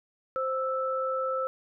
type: tone pair together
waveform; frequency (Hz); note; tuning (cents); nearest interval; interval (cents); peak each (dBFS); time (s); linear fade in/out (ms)
sine; 523.6 / 1318.5; C5 / E6; +1 / 0; octave + major third; 1599; -29 / -30; 0.36-1.47; 0
effects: none